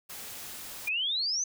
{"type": "noise", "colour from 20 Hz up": "white", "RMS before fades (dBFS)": -42, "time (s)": [0.09, 0.89], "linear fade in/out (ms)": 10}
{"type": "exponential sweep", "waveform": "sine", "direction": "up", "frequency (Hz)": [2369, 6320], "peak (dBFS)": -27, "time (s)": [0.87, 1.44], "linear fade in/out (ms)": 5}
{"effects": []}